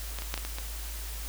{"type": "clicks", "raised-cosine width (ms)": 0.2, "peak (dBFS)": [-19, -21, -12, -17, -18, -20], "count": 6, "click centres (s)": [0.187, 0.221, 0.341, 0.377, 0.45, 0.585], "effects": ["added 53 Hz sine -36 dBFS peak until 1.28 s", "white hiss -42 dBFS RMS until 1.28 s"]}